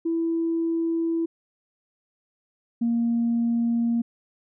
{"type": "tone pair in turn", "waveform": "sine", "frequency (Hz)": [330.9, 233.8], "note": ["E4", "A#3"], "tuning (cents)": [7, 5], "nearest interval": "tritone", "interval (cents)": 602, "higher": "first", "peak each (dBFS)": [-21, -19], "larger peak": "second", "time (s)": [[0.05, 1.26], [2.81, 4.02]], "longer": "neither", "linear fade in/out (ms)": 10, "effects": ["tanh soft clip ceiling -16 dBFS"]}